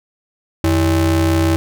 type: ring-modulated tone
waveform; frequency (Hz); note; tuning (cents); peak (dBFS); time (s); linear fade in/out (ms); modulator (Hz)
square; 119.9; A#2; +49; -10; 0.64-1.56; 0; 207
effects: none